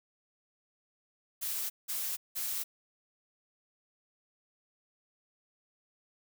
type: noise bursts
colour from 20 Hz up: blue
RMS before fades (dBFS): -35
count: 3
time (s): 1.41-2.64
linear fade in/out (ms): 20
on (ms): 290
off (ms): 180
effects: none